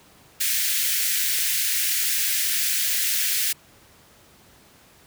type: high-pass noise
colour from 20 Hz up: white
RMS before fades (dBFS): -23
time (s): 0.4-3.53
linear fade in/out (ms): 10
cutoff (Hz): 1600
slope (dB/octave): 48
effects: pink hiss -53 dBFS RMS until 5.06 s + high-pass 60 Hz 12 dB/octave